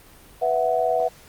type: chord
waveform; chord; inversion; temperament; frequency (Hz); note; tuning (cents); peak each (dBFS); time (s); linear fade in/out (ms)
sine; B suspended fourth; none; equal; 493.9 / 659.3 / 740; B4 / E5 / F#5; 0 / 0 / 0; -24 / -22 / -23; 0.41-1.09; 20
effects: pink hiss -49 dBFS RMS until 1.28 s + Opus 32 kbps